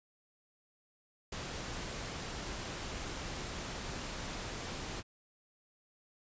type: noise with ADSR envelope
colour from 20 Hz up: pink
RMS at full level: -38 dBFS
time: 1.32-5.03 s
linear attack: 6 ms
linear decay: 4 ms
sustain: -3 dB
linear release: 41 ms
effects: resampled to 16000 Hz